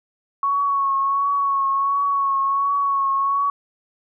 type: tone with vibrato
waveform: sine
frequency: 1108.7 Hz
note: C#6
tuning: in tune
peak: -17 dBFS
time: 0.43-3.5 s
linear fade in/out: 2 ms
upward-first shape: triangle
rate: 1.4 Hz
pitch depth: 33 cents each way
effects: none